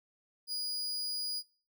40% pulse tone, 4900 Hz, D#8, 27 cents flat, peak -33 dBFS, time 0.47-1.43 s, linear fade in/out 50 ms, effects noise-tail reverb RT60 0.4 s tail -22 dB re dry

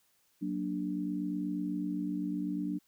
sine chord, Gb augmented, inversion none, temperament equal, 185 / 233.1 / 293.7 Hz, Gb3 / Bb3 / D4, 0 / 0 / 0 cents, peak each -36 / -40 / -34 dBFS, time 0.41-2.79 s, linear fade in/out 20 ms, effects white hiss -71 dBFS RMS until 2.87 s

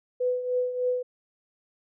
sine tone with tremolo, 498.9 Hz, B4, 17 cents sharp, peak -21 dBFS, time 0.2-1.03 s, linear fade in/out 10 ms, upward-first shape triangle, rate 3.3 Hz, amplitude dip 70%, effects none

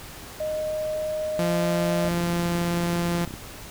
sine tone with pitch glide, 618 to 613.7 Hz, D#5 to D#5, -12 to -24 cents, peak -25 dBFS, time 0.4-2.09 s, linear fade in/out 5 ms, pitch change -12 cents, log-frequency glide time 1.21-1.88 s
sawtooth tone, 172.3 Hz, F3, 23 cents flat, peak -19 dBFS, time 1.39-3.25 s, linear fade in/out 0 ms
click train, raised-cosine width 3 ms, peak -23 dBFS, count 42, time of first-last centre 2.05-3.339 s, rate 31.8 Hz
effects pink hiss -41 dBFS RMS until 3.7 s

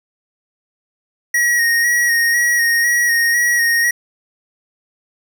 square tone with vibrato, 1887 Hz, A#6, 21 cents sharp, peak -13 dBFS, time 1.34-3.91 s, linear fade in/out 5 ms, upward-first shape square, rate 2 Hz, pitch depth 23 cents each way, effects none

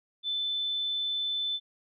sine tone, 3520 Hz, A7, in tune, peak -28 dBFS, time 0.23-1.6 s, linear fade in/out 50 ms, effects none

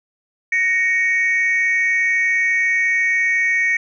sine tone pair together, 1868.3 / 2234 Hz, A#6 / C#7, +3 / +13 cents, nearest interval minor third, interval 310 cents, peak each -16 dBFS, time 0.52-3.77 s, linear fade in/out 5 ms, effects tanh soft clip ceiling -10 dBFS

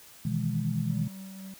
sine chord, E major seventh, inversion second, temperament equal, 123.47 / 155.56 / 164.81 / 207.7 Hz, B2 / D#3 / E3 / G#3, 0 / 0 / 0 / 0 cents, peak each -32 dBFS, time 0.25-1.08 s, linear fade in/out 5 ms
triangle tone with tremolo, 191.8 Hz, G3, 37 cents flat, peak -37 dBFS, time 0.9-1.54 s, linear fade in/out 2 ms, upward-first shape triangle, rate 4 Hz, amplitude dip 30%
effects white hiss -52 dBFS RMS until 1.59 s

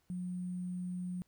sine tone with sample-and-hold, 180 Hz, F#3, 47 cents flat, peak -36 dBFS, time 0.1-1.22 s, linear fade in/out 0 ms, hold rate 8820 Hz, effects pink hiss -75 dBFS RMS until 1.27 s

